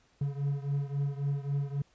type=beating tone pair; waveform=triangle; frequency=140 / 143.7 Hz; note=C#3 / D3; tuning=+18 / -37 cents; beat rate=3.7 Hz; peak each=-29 / -32 dBFS; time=0.21-1.82 s; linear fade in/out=5 ms; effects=pink hiss -67 dBFS RMS until 1.94 s + resampled to 16000 Hz